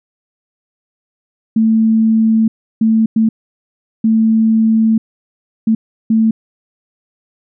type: tone bursts at uneven times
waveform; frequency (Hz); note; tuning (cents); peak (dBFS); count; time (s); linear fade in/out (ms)
sine; 222.2; A3; +17; -8; 6; 1.56-2.48 / 2.81-3.06 / 3.16-3.29 / 4.04-4.98 / 5.67-5.75 / 6.1-6.31; 5
effects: none